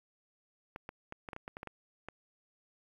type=clicks; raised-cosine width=0.5 ms; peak=-27 dBFS; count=11; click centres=0.761 / 0.891 / 1.124 / 1.288 / 1.332 / 1.364 / 1.479 / 1.569 / 1.631 / 1.673 / 2.086 s; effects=10-bit